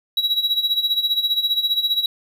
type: tone with tremolo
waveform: triangle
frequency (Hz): 3884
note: B7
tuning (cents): -30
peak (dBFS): -13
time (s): 0.17-2.06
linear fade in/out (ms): 2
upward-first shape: sine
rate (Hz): 15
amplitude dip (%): 75
effects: none